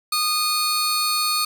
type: tone pair together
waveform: sawtooth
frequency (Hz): 1233 / 4394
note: D#6 / C#8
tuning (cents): -16 / -16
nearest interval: octave + minor seventh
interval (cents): 2200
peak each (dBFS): -19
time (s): 0.12-1.45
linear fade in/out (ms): 5
effects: none